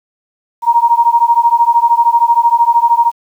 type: beating tone pair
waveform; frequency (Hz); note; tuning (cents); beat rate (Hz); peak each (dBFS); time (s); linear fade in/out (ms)
sine; 932.3 / 945.3; A#5 / A#5; 0 / +24; 13; -10; 0.62-3.12; 50
effects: 7-bit